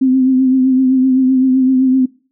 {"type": "tone with vibrato", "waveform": "sine", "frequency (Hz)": 260.2, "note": "C4", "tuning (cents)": -9, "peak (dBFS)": -8, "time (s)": [0.01, 2.06], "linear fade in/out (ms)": 10, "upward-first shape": "triangle", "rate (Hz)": 7.8, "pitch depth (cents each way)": 41, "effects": ["noise-tail reverb RT60 0.4 s tail -22 dB re dry"]}